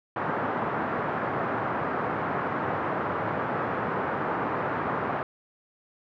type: band-pass noise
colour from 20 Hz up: white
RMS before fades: -29 dBFS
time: 0.16-5.23 s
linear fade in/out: 2 ms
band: 100 to 1400 Hz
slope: 24 dB/octave
effects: none